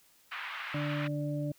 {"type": "band-pass noise", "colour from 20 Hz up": "pink", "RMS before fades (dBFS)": -40, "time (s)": [0.31, 1.08], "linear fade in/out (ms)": 10, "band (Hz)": [1100, 2900], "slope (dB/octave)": 24}
{"type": "harmonic tone", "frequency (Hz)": 146.83, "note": "D3", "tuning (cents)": 0, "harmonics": [1, 2, 4], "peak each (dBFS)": [-33, -36, -39], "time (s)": [0.74, 1.52], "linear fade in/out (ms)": 5}
{"effects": ["white hiss -64 dBFS RMS until 1.58 s"]}